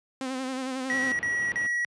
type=tone with vibrato; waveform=sawtooth; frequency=260.6 Hz; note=C4; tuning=7 cents flat; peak=-26 dBFS; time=0.21-1.12 s; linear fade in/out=0 ms; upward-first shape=sine; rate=11 Hz; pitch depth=44 cents each way
type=tone bursts; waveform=triangle; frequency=1921 Hz; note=B6; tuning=48 cents flat; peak=-23 dBFS; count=3; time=0.9-1.848 s; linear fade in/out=0 ms; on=290 ms; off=39 ms
type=low-pass noise; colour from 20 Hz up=pink; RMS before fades=-42 dBFS; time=0.91-1.67 s; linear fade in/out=5 ms; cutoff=2800 Hz; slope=24 dB/octave
effects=high-pass 100 Hz 12 dB/octave + resampled to 22050 Hz